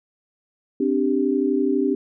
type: chord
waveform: sine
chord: C suspended second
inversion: none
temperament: equal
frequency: 261.6 / 293.7 / 392 Hz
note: C4 / D4 / G4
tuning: 0 / 0 / 0 cents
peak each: -22 dBFS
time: 0.8-1.95 s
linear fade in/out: 5 ms
effects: none